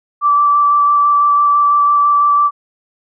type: tone with vibrato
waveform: sine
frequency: 1163 Hz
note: D6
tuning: 17 cents flat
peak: -8 dBFS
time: 0.21-2.51 s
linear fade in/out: 50 ms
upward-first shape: square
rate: 6 Hz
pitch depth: 8 cents each way
effects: none